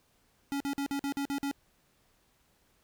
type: tone bursts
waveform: square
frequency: 280 Hz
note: C#4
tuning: 18 cents sharp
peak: -31 dBFS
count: 8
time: 0.52-1.513 s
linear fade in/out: 0 ms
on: 83 ms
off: 47 ms
effects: pink hiss -69 dBFS RMS until 2.83 s